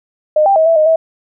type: tone with pitch steps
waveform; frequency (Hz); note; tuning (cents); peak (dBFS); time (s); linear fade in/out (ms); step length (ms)
sine; 612 / 789 / 638 / 660 / 619 / 648; D#5 / G5 / D#5 / E5 / D#5 / E5; -29 / +11 / +43 / +2 / -9 / -30; -7; 0.36-0.96; 5; 100
effects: none